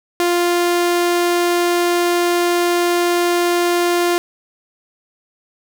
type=tone; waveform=sawtooth; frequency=349.2 Hz; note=F4; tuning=in tune; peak=-10 dBFS; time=0.2-4.18 s; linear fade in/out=0 ms; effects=none